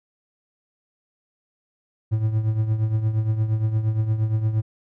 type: tone with tremolo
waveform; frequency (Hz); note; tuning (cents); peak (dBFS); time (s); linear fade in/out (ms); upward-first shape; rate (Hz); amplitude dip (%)
triangle; 109.4; A2; -9; -14; 2.11-4.62; 20; triangle; 8.6; 70
effects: none